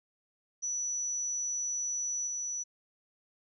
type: tone with level steps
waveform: sine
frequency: 5920 Hz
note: F#8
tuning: in tune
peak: -31 / -33 dBFS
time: 0.62-2.64 s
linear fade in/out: 20 ms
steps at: 2.27 s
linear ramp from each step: 2 ms
effects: none